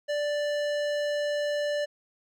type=tone with hard clipping; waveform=sine; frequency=587 Hz; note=D5; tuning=1 cent flat; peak=-28 dBFS; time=0.08-1.86 s; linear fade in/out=20 ms; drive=16 dB; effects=none